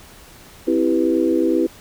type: chord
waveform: sine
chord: C major seventh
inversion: none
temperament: equal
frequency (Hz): 261.6 / 329.6 / 392 / 493.9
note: C4 / E4 / G4 / B4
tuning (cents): 0 / 0 / 0 / 0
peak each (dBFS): -22 / -17 / -22 / -23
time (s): 0.67-1.67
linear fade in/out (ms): 10
effects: pink hiss -44 dBFS RMS until 1.8 s